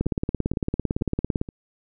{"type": "two click trains", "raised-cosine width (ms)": 3, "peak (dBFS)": [-10, -22], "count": [26, 4], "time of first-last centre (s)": [[0.01, 1.414], [0.06, 1.489]], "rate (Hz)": [17.8, 2.1], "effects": []}